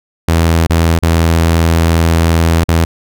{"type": "tone with dropouts", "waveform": "sawtooth", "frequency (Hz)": 82.7, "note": "E2", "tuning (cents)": 6, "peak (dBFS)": -4, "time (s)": [0.28, 2.85], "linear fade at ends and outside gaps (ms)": 5, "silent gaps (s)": [[0.669, 0.697], [0.99, 1.025], [2.641, 2.685]], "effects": []}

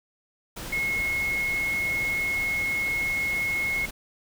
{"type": "tone in noise", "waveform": "sine", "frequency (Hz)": 2170, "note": "C#7", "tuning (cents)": -37, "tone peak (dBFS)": -24, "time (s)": [0.72, 3.86], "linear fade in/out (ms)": 10, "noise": "pink", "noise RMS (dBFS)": -37, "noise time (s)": [0.56, 3.91], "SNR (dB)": 10, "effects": []}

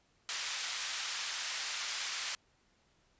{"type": "band-pass noise", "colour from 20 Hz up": "white", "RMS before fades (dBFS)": -38, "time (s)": [0.29, 2.35], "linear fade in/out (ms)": 0, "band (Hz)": [1200, 6300], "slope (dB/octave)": 12, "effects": ["pink hiss -71 dBFS RMS until 3.19 s", "resampled to 16000 Hz"]}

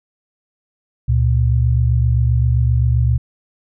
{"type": "tone pair together", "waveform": "sine", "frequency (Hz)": [71, 118.65], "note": ["C#2", "A#2"], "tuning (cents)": [42, 31], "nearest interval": "major sixth", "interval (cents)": 889, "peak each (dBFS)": [-15, -14], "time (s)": [1.08, 3.18], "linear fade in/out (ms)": 10, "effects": []}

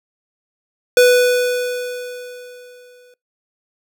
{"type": "tone with exponential decay", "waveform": "square", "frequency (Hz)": 494.5, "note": "B4", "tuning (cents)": 2, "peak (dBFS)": -7, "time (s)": [0.97, 3.14], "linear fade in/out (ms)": 2, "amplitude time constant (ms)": 470, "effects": ["noise-tail reverb RT60 0.2 s tail -25 dB re dry"]}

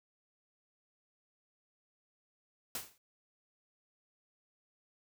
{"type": "noise with exponential decay", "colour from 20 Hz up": "white", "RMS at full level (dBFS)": -36, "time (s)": [2.75, 2.98], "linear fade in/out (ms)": 2, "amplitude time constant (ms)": 50, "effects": []}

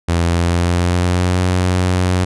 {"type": "tone with pitch glide", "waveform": "sawtooth", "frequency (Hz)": [85, 91.1], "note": ["F2", "F#2"], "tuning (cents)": [-46, -26], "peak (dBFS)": -9, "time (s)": [0.08, 2.25], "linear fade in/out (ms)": 10, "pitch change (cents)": 120, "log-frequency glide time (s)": [0.26, 1.43], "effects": ["resampled to 24000 Hz"]}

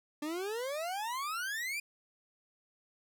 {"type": "exponential sweep", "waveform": "40% pulse", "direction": "up", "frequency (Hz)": [290.3, 2445], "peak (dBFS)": -34, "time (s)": [0.22, 1.8], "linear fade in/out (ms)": 5, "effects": []}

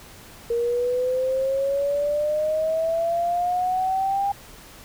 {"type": "exponential sweep", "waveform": "sine", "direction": "up", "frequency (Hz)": [466.2, 805], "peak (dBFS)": -20, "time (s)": [0.5, 4.32], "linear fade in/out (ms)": 5, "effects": ["pink hiss -45 dBFS RMS until 4.84 s"]}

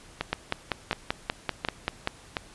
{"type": "two click trains", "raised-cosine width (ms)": 0.3, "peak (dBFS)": [-9, -11], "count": [10, 4], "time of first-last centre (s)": [[0.33, 2.074], [0.21, 2.368]], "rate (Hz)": [5.16, 1.39], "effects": ["pink hiss -51 dBFS RMS until 2.54 s", "resampled to 24000 Hz"]}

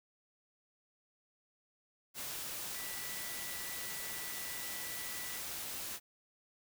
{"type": "tone in noise", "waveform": "sine", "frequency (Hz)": 1965, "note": "B6", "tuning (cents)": -9, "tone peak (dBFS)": -49, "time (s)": [2.73, 5.42], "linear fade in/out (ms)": 50, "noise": "white", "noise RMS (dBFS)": -42, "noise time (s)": [2.14, 6], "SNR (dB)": -10, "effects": []}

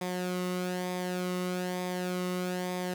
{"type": "tone with flanger", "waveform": "sawtooth", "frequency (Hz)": 181.1, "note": "F#3", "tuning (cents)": -37, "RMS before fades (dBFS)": -33, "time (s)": [0.01, 2.94], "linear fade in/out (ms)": 5, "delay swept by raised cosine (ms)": [0.7, 1.22], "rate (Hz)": 1.1, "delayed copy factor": -0.55, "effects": ["9-bit"]}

